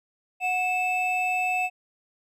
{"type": "tone pair together", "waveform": "triangle", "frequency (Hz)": [735, 2627], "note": ["F#5", "E7"], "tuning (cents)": [-12, -7], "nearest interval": "octave + minor seventh", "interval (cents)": 2205, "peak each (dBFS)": -24, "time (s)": [0.4, 1.7], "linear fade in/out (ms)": 50, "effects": ["resampled to 32000 Hz"]}